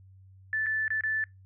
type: tone with dropouts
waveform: sine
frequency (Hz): 1753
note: A6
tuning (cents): -7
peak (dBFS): -26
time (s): 0.53-1.24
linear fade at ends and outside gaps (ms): 1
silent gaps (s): 0.661-0.666 / 0.88-0.904 / 1.009-1.036
effects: noise-tail reverb RT60 0.2 s tail -25 dB re dry + added 95 Hz sine -51 dBFS peak until 1.45 s